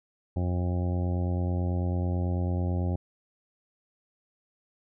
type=harmonic tone; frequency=89.1 Hz; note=F2; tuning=35 cents sharp; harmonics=1 / 2 / 3 / 4 / 5 / 6 / 7 / 8 / 9; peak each=-26 / -33 / -37 / -39 / -49 / -42 / -44 / -47 / -45 dBFS; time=0.36-2.96 s; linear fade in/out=5 ms; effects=none